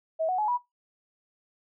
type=tone with pitch steps; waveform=sine; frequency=643 / 738.6 / 848.4 / 974.6 Hz; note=E5 / F#5 / G#5 / B5; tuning=-43 / -3 / +37 / -23 cents; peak=-24 dBFS; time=0.19-0.578 s; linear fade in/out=20 ms; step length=97 ms; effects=noise-tail reverb RT60 0.2 s tail -21 dB re dry